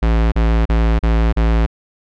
square tone bursts, 55.9 Hz, A1, 28 cents sharp, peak -12 dBFS, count 5, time 0.02-1.664 s, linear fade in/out 10 ms, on 300 ms, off 36 ms, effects low-pass 3000 Hz 12 dB/octave

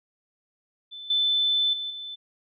sine tone with level steps, 3520 Hz, A7, in tune, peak -37 / -20 / -29 / -34 dBFS, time 0.91-2.16 s, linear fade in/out 20 ms, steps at 1.1 / 1.73 / 1.9 s, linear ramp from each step 5 ms, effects none

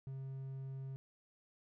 triangle tone, 134.1 Hz, C3, 43 cents sharp, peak -40 dBFS, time 0.07-0.96 s, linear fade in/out 0 ms, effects none

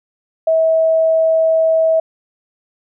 sine tone, 646 Hz, E5, 35 cents flat, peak -10 dBFS, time 0.47-2 s, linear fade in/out 5 ms, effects none

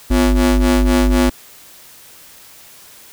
35% pulse ring-modulated tone, 100 Hz, G2, 35 cents sharp, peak -6 dBFS, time 0.1-1.3 s, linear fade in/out 10 ms, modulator 152 Hz, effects white hiss -42 dBFS RMS until 3.12 s

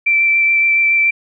sine tone with vibrato, 2339 Hz, D7, 8 cents flat, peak -10 dBFS, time 0.06-1.11 s, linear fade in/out 10 ms, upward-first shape sine, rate 7.1 Hz, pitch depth 11 cents each way, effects none

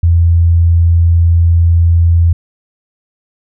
sine tone, 84.5 Hz, E2, 43 cents sharp, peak -5 dBFS, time 0.03-2.33 s, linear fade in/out 5 ms, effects none

